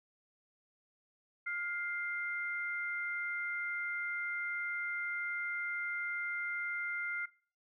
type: tone pair together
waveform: sine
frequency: 1414.4 / 2093 Hz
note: F6 / C7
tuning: +22 / 0 cents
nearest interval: perfect fifth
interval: 678 cents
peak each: -38 / -37 dBFS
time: 1.46-7.26 s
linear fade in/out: 10 ms
effects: noise-tail reverb RT60 0.4 s tail -21 dB re dry